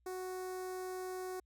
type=tone with notch filter; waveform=sawtooth; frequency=370 Hz; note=F#4; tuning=in tune; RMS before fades=-42 dBFS; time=0.06-1.4 s; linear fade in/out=5 ms; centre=3000 Hz; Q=0.62; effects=added 60 Hz sine -70 dBFS peak until 1.45 s